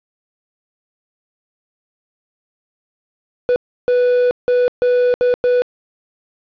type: tone bursts at uneven times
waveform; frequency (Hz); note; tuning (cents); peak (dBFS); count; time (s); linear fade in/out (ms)
triangle; 493.3; B4; -2; -9; 6; 3.49-3.56 / 3.88-4.31 / 4.48-4.68 / 4.82-5.14 / 5.21-5.34 / 5.44-5.62; 0
effects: resampled to 11025 Hz + 7-bit